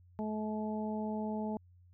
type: harmonic tone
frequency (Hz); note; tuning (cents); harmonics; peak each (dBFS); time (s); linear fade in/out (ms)
214.9; A3; -41; 1 / 2 / 3 / 4; -35 / -42 / -43 / -43; 0.19-1.57; 0
effects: added 89 Hz sine -58 dBFS peak until 1.93 s